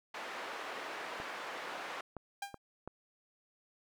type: band-pass noise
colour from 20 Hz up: white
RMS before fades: -43 dBFS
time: 0.14-2.01 s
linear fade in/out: 5 ms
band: 420 to 1700 Hz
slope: 12 dB/octave
type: clicks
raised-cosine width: 1 ms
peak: -29 dBFS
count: 4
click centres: 1.201 / 2.167 / 2.543 / 2.876 s
type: tone with exponential decay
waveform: sawtooth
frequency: 800 Hz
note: G5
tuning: 35 cents sharp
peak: -31 dBFS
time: 2.42-2.58 s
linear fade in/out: 5 ms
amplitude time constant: 33 ms
effects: none